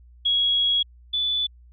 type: tone pair in turn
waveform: sine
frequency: 3322 / 3477 Hz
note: G#7 / A7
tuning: 0 / -21 cents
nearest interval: minor second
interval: 79 cents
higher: second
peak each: -18 / -21 dBFS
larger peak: first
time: 0.25-0.83 / 1.13-1.47 s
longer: first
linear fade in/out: 10 ms
effects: added 60 Hz sine -47 dBFS peak until 1.72 s